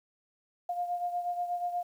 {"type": "beating tone pair", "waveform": "sine", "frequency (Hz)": [705, 713.3], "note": ["F5", "F5"], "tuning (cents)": [16, 36], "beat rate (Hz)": 8.3, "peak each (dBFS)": [-31, -38], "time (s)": [0.69, 1.83], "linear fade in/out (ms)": 5, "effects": ["10-bit"]}